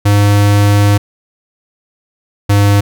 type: tone pair in turn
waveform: square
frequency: 102.2 / 101.44 Hz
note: G#2 / G#2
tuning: -27 / -40 cents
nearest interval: unison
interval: 13 cents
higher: first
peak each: -7 dBFS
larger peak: neither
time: 0.05-0.98 / 2.49-2.81 s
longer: first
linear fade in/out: 10 ms
effects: none